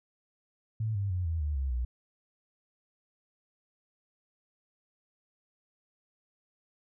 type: tone with pitch steps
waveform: sine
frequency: 110 / 99.71 / 90.39 / 81.93 / 74.27 / 67.32 / 61.03 Hz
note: A2 / G2 / F#2 / E2 / D2 / C2 / B1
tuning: 0 / +30 / -40 / -10 / +20 / +50 / -20 cents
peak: -28 dBFS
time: 0.8-1.85 s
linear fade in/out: 5 ms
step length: 150 ms
effects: none